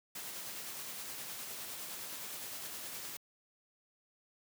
white noise with tremolo, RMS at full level -43 dBFS, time 0.15-3.17 s, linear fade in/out 5 ms, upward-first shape sine, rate 9.7 Hz, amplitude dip 25%, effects high-pass 100 Hz 12 dB/octave

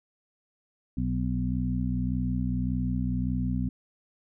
harmonic tone with a mistuned harmonic, 61.74 Hz, B1, in tune, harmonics 1 / 2 / 3 / 4, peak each -31 / -31 / -31 / -31 dBFS, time 0.97-3.69 s, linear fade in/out 5 ms, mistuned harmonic 4, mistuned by +24 cents, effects none

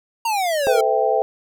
square exponential sweep, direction down, 942 to 444.3 Hz, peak -19 dBFS, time 0.25-0.81 s, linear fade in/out 5 ms
sine chord, A minor seventh, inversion none, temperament equal with one note detuned, 440 / 511 / 659.3 / 784 Hz, A4 / C5 / E5 / G5, 0 / -41 / 0 / 0 cents, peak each -21 dBFS, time 0.67-1.22 s, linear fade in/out 0 ms
effects none

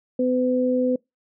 sine tone pair together, 252.5 / 505 Hz, B3 / B4, +39 / +39 cents, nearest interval octave, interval 1200 cents, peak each -21 dBFS, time 0.19-0.96 s, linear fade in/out 5 ms, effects noise-tail reverb RT60 0.2 s tail -26 dB re dry

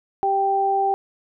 sine tone pair together, 392 / 784 Hz, G4 / G5, 0 / 0 cents, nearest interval octave, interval 1200 cents, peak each -24 / -18 dBFS, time 0.23-0.94 s, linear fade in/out 0 ms, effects none

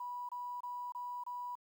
sine tone bursts, 980 Hz, B5, 14 cents flat, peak -39 dBFS, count 5, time 0-1.554 s, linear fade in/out 5 ms, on 290 ms, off 26 ms, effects 11-bit

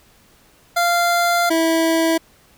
25% pulse tone pair in turn, 694 / 326.8 Hz, F5 / E4, -11 / -15 cents, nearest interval octave + minor second, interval 1304 cents, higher first, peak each -11 dBFS, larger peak neither, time 0.76-1.5 / 1.5-2.18 s, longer first, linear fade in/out 10 ms, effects pink hiss -53 dBFS RMS until 2.57 s

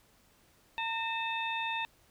harmonic tone with a mistuned harmonic, 910 Hz, A#5, 42 cents flat, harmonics 1 / 2 / 3 / 4, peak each -35 / -40 / -36 / -40 dBFS, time 0.78-1.85 s, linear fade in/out 0 ms, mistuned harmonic 3, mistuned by -73 cents, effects pink hiss -65 dBFS RMS until 2.1 s

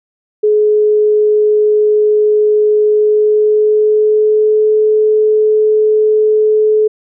sine tone with pitch glide, 423.3 to 429.5 Hz, G#4 to A4, +33 to -42 cents, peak -7 dBFS, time 0.43-6.88 s, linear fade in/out 10 ms, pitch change +25 cents, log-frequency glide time 2.88-4.73 s, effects none

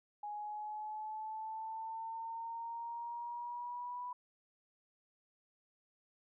sine exponential sweep, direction up, 830.6 to 987.8 Hz, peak -40 dBFS, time 0.23-4.13 s, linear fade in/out 5 ms, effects none

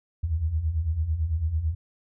sine beating tone pair, 73.42 / 82.42 Hz, D2 / E2, 0 / 0 cents, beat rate 9 Hz, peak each -30 / -24 dBFS, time 0.23-1.75 s, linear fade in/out 10 ms, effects none

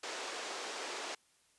pink band-pass noise, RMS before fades -42 dBFS, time 0.03-1.15 s, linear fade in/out 5 ms, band 380 to 7500 Hz, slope 24 dB/octave, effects white hiss -70 dBFS RMS until 1.58 s + resampled to 24000 Hz

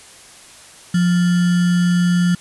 sine tone with sample-and-hold, 176.4 Hz, F3, 18 cents sharp, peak -12 dBFS, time 0.94-2.35 s, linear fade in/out 5 ms, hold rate 1575 Hz, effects white hiss -42 dBFS RMS until 2.4 s + resampled to 24000 Hz

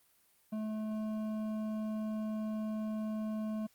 sine tone with hard clipping, 216.2 Hz, A3, 30 cents flat, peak -36 dBFS, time 0.52-3.67 s, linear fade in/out 10 ms, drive 9 dB, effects white hiss -69 dBFS RMS until 3.74 s + Opus 32 kbps

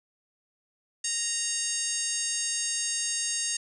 harmonic tone with a mistuned harmonic, 932.3 Hz, A#5, in tune, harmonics 2 / 3 / 4 / 5 / 6 / 7 / 8 / 9 / 10, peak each -41 / -39 / -40 / -37 / -40 / -31 / -37 / -36 / -36 dBFS, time 1.04-3.57 s, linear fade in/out 5 ms, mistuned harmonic 6, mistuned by -45 cents, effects none

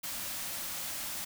white band-stop noise, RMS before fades -38 dBFS, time 0.03-1.25 s, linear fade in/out 10 ms, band 350 to 500 Hz, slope 96 dB/octave, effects none

